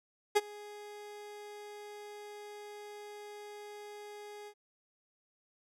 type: tone with ADSR envelope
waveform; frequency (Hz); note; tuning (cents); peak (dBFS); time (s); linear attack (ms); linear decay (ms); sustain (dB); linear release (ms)
30% pulse; 415.3; G#4; 0; -19; 0.35-4.54; 18; 33; -24; 67
effects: low-pass 12000 Hz 12 dB/octave